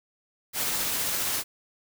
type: noise with tremolo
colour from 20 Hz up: white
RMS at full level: -27 dBFS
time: 0.53-1.44 s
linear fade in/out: 50 ms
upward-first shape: triangle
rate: 15 Hz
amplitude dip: 25%
effects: none